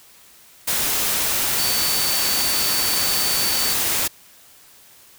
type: tone in noise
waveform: sine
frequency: 4532 Hz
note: C#8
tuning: 37 cents sharp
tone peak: -24 dBFS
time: 1.58-3.74 s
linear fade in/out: 10 ms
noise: white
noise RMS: -21 dBFS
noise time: 0.67-4.08 s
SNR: -6 dB
effects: white hiss -49 dBFS RMS until 5.18 s